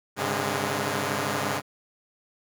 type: tone cluster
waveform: 5% pulse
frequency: 100.2 / 133.5 / 146.1 / 206.5 Hz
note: G2 / C3 / D3 / G#3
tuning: +38 / +35 / -9 / -10 cents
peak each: -20 dBFS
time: 0.16-1.62 s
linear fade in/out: 50 ms
effects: none